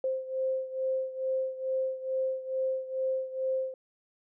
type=beating tone pair; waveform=sine; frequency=523.3 / 525.6 Hz; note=C5 / C5; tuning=0 / +8 cents; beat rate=2.3 Hz; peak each=-30 / -34 dBFS; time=0.04-3.74 s; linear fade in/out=2 ms; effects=none